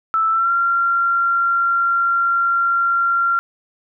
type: tone with pitch glide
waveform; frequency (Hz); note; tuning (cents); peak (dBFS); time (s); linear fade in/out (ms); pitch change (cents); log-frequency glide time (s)
sine; 1318.5 to 1377.7; E6 to F6; 0 to -24; -14; 0.14-3.39; 0; +76; 0.3-0.51
effects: none